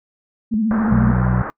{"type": "tone with vibrato", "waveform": "sine", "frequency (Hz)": 218.5, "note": "A3", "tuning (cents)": -12, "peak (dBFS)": -15, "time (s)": [0.51, 1.13], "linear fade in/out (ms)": 20, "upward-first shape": "sine", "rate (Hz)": 14, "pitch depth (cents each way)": 81}
{"type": "click train", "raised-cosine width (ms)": 3, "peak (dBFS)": -19, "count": 5, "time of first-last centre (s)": [0.54, 1.23], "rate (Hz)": 5.8}
{"type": "low-pass noise", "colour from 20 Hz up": "white", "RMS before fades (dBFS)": -27, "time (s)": [0.71, 1.5], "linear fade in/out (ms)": 0, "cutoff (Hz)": 1600, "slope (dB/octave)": 48}
{"type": "harmonic tone", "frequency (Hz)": 61.74, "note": "B1", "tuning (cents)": 0, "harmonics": [1, 2, 3], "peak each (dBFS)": [-21, -17, -19], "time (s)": [0.91, 1.42], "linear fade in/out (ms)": 5}
{"effects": ["noise-tail reverb RT60 0.1 s tail -24 dB re dry"]}